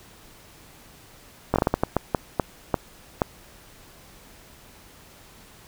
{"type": "slowing click train", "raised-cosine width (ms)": 1, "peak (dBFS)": -5, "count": 12, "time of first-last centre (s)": [1.54, 3.218], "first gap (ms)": 19, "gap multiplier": 1.38, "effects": ["pink hiss -50 dBFS RMS until 5.67 s"]}